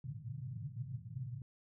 white band-pass noise, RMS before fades -44 dBFS, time 0.04-1.42 s, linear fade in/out 2 ms, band 110 to 140 Hz, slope 48 dB/octave, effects none

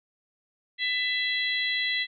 harmonic tone, 666 Hz, E5, 18 cents sharp, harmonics 3 / 4 / 5 / 6, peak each -27 / -37 / -31 / -32 dBFS, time 0.78-2.07 s, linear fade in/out 50 ms, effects none

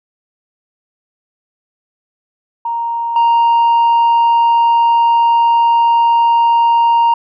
sine tone with level steps, 932.3 Hz, A#5, in tune, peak -15 / -5 dBFS, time 2.65-7.14 s, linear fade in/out 5 ms, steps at 3.16 s, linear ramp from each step 2 ms, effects tanh soft clip ceiling -7 dBFS

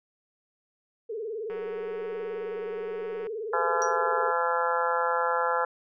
sine tone with vibrato, 437.4 Hz, A4, 10 cents flat, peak -31 dBFS, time 1.09-4.32 s, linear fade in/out 10 ms, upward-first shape sine, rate 19 Hz, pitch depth 120 cents each way
click train, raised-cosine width 0.5 ms, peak -30 dBFS, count 330, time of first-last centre 1.5-3.269 s, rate 186 Hz
harmonic tone, 170 Hz, F3, 46 cents flat, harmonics 3 / 4 / 5 / 6 / 7 / 8 / 9 / 10, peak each -29 / -36 / -30 / -31 / -38 / -29 / -40 / -35 dBFS, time 3.53-5.65 s, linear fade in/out 5 ms
sine tone with exponential decay, 5760 Hz, F#8, 47 cents flat, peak -28 dBFS, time 3.82-3.96 s, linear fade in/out 0 ms, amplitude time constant 30 ms
effects none

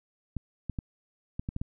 clicks, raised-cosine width 5 ms, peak -20 dBFS, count 7, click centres 0.367 / 0.697 / 0.788 / 1.395 / 1.489 / 1.564 / 1.615 s, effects none

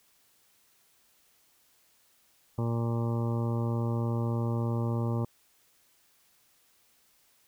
harmonic tone, 116.7 Hz, A#2, 2 cents sharp, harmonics 1 / 2 / 3 / 4 / 5 / 7 / 8 / 9 / 10, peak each -28 / -34 / -38 / -40 / -42 / -45 / -46 / -47 / -48 dBFS, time 2.58-5.25 s, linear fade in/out 5 ms, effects white hiss -66 dBFS RMS until 7.47 s

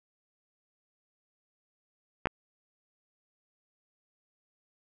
clicks, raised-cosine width 0.5 ms, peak -11 / -16 dBFS, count 2, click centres 2.257 / 2.271 s, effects none

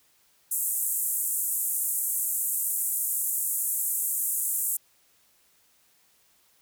white band-pass noise, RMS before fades -28 dBFS, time 0.51-4.77 s, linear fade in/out 5 ms, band 7600 to 15000 Hz, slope 48 dB/octave, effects white hiss -64 dBFS RMS until 6.61 s

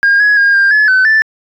sine tone with pitch steps, 1618 / 1676 / 1621 / 1598 / 1711 / 1518 / 1761 Hz, G#6 / G#6 / G#6 / G6 / A6 / F#6 / A6, -46 / +15 / -42 / +33 / -49 / +44 / +1 cents, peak -4 dBFS, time 0.03-1.22 s, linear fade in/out 0 ms, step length 170 ms, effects tanh soft clip ceiling -4 dBFS

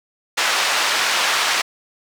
pink band-pass noise, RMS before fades -19 dBFS, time 0.37-1.62 s, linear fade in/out 10 ms, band 1000 to 5700 Hz, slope 12 dB/octave, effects none

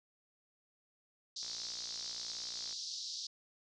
white band-pass noise, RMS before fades -43 dBFS, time 1.36-3.27 s, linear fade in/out 5 ms, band 3900 to 5800 Hz, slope 48 dB/octave
click train, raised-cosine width 0.2 ms, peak -35 dBFS, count 77, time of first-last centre 1.43-2.727 s, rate 58.6 Hz
effects none

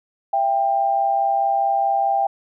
sine tone pair together, 667 / 791.7 Hz, E5 / G5, +20 / +17 cents, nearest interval minor third, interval 297 cents, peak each -23 / -17 dBFS, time 0.33-2.27 s, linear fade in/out 5 ms, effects none

